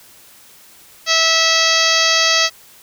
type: harmonic tone with a mistuned harmonic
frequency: 652 Hz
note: E5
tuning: 19 cents flat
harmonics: 1 / 2 / 3 / 4 / 5 / 6 / 7 / 8 / 9 / 10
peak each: -23 / -21 / -19 / -21 / -20 / -21 / -19 / -21 / -25 / -24 dBFS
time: 1.06-2.5 s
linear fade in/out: 50 ms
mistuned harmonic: 10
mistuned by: -25 cents
effects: white hiss -45 dBFS RMS until 2.82 s